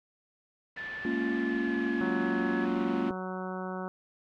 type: low-pass noise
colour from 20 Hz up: white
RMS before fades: -47 dBFS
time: 0.76-3.1 s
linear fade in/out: 5 ms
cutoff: 2900 Hz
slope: 24 dB/octave
type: tone with pitch glide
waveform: sine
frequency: 1755 to 1694.2 Hz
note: A6 to G#6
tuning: -5 to +34 cents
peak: -36 dBFS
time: 0.77-2.65 s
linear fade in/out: 5 ms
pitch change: -61 cents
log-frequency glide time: 1.31-1.98 s
type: chord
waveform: triangle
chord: Bb minor seventh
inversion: third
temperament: just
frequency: 209.8 / 233.1 / 279.7 / 349.6 Hz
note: Ab3 / Bb3 / Db4 / F4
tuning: +18 / 0 / +16 / +2 cents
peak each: -36 / -30 / -31 / -31 dBFS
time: 1.05-3.11 s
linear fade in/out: 2 ms
type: harmonic tone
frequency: 185.7 Hz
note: F#3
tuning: 7 cents sharp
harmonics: 1 / 2 / 3 / 4 / 5 / 6 / 7 / 8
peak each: -37 / -40 / -42 / -43 / -44 / -45 / -45 / -46 dBFS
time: 2.01-3.88 s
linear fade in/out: 0 ms
effects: none